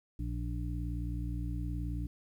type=harmonic tone; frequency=59 Hz; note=A#1; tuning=22 cents sharp; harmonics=1 / 2 / 3 / 5; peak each=-35 / -39 / -44 / -43 dBFS; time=0.19-2.07 s; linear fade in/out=5 ms; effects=11-bit